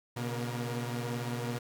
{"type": "tone cluster", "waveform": "sawtooth", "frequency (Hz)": [121.5, 139.4, 237.4, 472.1], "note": ["B2", "C#3", "A#3", "A#4"], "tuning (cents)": [-28, 10, 32, 22], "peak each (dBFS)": [-31, -39, -36, -40], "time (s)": [0.16, 1.59], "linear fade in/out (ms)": 10, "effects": []}